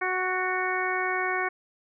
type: harmonic tone with a mistuned harmonic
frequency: 370 Hz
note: F#4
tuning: in tune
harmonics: 1 / 2 / 3 / 4 / 5 / 6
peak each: -32 / -32 / -32 / -32 / -32 / -32 dBFS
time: 0.01-1.49 s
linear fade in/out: 10 ms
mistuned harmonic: 5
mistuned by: -20 cents
effects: none